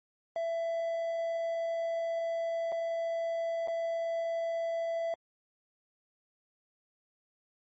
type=tone with dropouts; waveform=triangle; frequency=666 Hz; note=E5; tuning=18 cents sharp; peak=-28 dBFS; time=0.36-5.14 s; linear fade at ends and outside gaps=1 ms; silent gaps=2.72-2.724 / 3.675-3.682 s; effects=MP3 32 kbps